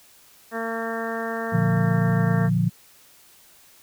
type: harmonic tone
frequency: 227.3 Hz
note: A#3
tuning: 43 cents flat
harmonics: 1 / 2 / 3 / 4 / 5 / 6 / 7 / 8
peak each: -32 / -31 / -32 / -38 / -36 / -38 / -35 / -35 dBFS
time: 0.51-2.5 s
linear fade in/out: 50 ms
type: chord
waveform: sine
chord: Bb major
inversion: none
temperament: equal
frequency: 116.54 / 146.83 / 174.61 Hz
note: Bb2 / D3 / F3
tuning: 0 / 0 / 0 cents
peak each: -23 / -24 / -21 dBFS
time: 1.52-2.7 s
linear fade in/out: 20 ms
effects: white hiss -53 dBFS RMS until 3.82 s